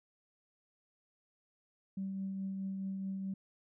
sine tone with tremolo, 192.9 Hz, G3, 28 cents flat, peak -34 dBFS, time 1.97-3.34 s, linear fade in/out 5 ms, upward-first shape triangle, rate 4.7 Hz, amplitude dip 30%, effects tanh soft clip ceiling -30 dBFS

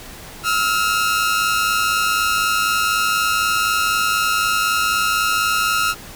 sawtooth tone pair together, 1292.9 / 1396.9 Hz, E6 / F6, -34 / 0 cents, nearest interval minor second, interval 134 cents, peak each -16 / -15 dBFS, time 0.43-5.95 s, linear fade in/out 50 ms, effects pink hiss -37 dBFS RMS until 6.15 s

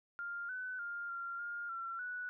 sine tone with pitch steps, 1400 / 1505 / 1404 / 1383 / 1412 / 1358 / 1477 Hz, F6 / F#6 / F6 / F6 / F6 / F6 / F#6, +4 / +29 / +9 / -17 / +19 / -49 / -3 cents, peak -39 dBFS, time 0.19-2.29 s, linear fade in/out 0 ms, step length 300 ms, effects none

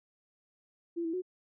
sine tone with pitch steps, 339.2 / 327.6 / 366.2 Hz, E4 / E4 / F#4, +50 / -11 / -18 cents, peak -31 dBFS, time 0.96-1.221 s, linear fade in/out 20 ms, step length 87 ms, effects none

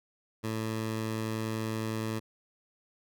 15% pulse tone, 110.7 Hz, A2, 11 cents sharp, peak -25 dBFS, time 0.43-2.2 s, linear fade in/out 20 ms, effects none

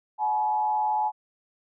sine tone with frequency modulation, 852 Hz, G#5, 44 cents sharp, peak -22 dBFS, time 0.18-1.12 s, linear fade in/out 50 ms, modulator 114 Hz, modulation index 0.62, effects none

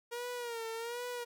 sawtooth tone with vibrato, 470.6 Hz, A#4, 16 cents sharp, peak -34 dBFS, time 0.11-1.25 s, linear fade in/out 20 ms, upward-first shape sine, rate 1.3 Hz, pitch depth 76 cents each way, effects none

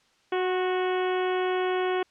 harmonic tone with a mistuned harmonic, 368.7 Hz, F#4, 6 cents flat, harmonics 1 / 2 / 3 / 4 / 5 / 6 / 7 / 8 / 9, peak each -25 / -31 / -35 / -37 / -39 / -41 / -42 / -43 / -44 dBFS, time 0.32-2.03 s, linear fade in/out 5 ms, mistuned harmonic 3, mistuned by -26 cents, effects white hiss -64 dBFS RMS until 2.1 s + low-pass 5000 Hz 12 dB/octave

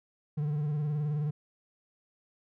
triangle tone with vibrato, 148.8 Hz, D3, 23 cents sharp, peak -26 dBFS, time 0.37-1.31 s, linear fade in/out 10 ms, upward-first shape sine, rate 19 Hz, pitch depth 58 cents each way, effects none

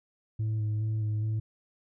sine tone with vibrato, 108 Hz, A2, 32 cents flat, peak -24 dBFS, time 0.39-1.4 s, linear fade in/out 10 ms, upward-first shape square, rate 2.4 Hz, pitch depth 19 cents each way, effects tanh soft clip ceiling -26 dBFS

